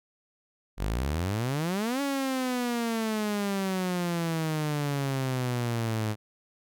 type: exponential two-way sweep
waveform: sawtooth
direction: up then down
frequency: 45 to 282.9 to 106 Hz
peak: -23 dBFS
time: 0.77-6.16 s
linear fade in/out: 50 ms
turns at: 2.01 s
effects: none